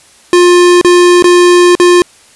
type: tone with dropouts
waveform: square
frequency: 353.7 Hz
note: F4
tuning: 22 cents sharp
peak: -3 dBFS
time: 0.33-2.02 s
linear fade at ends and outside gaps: 1 ms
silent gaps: 0.813-0.847 / 1.224-1.242 / 1.752-1.799 s
effects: white hiss -42 dBFS RMS until 2.35 s + resampled to 24000 Hz